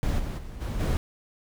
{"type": "noise with level steps", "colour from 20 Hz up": "brown", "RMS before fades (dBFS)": [-25, -31, -39, -30, -24], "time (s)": [0.03, 0.97], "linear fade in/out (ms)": 0, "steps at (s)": [0.18, 0.37, 0.6, 0.79], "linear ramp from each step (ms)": 20, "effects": []}